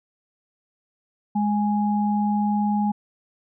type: tone pair together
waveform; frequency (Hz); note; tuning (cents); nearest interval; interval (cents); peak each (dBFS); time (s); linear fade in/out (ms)
sine; 207.7 / 830.6; G#3 / G#5; 0 / 0; 2 octaves; 2400; -20 / -25; 1.35-2.92; 10
effects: none